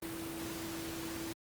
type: tone in noise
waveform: sine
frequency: 329.6 Hz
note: E4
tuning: in tune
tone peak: -41 dBFS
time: 0.02-1.33 s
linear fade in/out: 5 ms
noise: pink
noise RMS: -43 dBFS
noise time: 0.02-1.33 s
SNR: -1 dB
effects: high-pass 80 Hz 12 dB/octave + Opus 32 kbps